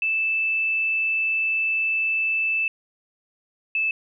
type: tone pair in turn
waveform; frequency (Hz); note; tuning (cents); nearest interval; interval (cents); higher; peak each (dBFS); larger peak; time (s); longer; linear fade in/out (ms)
sine; 2636 / 2623; E7 / E7; -1 / -9; unison; 8; first; -20; neither; 0.02-2.68 / 3.75-3.91; first; 2
effects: none